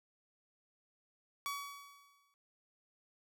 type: tone with exponential decay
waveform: sawtooth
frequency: 1133 Hz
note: C#6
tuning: 37 cents sharp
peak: -32 dBFS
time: 1.46-2.34 s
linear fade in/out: 0 ms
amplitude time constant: 190 ms
effects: none